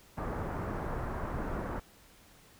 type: low-pass noise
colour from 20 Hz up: pink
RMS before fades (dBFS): -36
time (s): 0.17-1.8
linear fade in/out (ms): 10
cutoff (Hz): 1500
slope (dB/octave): 24
effects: pink hiss -59 dBFS RMS until 2.59 s